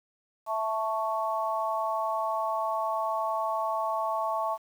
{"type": "chord", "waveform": "sine", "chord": "A major", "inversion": "second", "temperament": "equal", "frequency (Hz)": [659.3, 880, 1108.7], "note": ["E5", "A5", "C#6"], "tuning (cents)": [0, 0, 0], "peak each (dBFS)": -31, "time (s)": [0.46, 4.58], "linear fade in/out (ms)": 50, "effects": ["9-bit"]}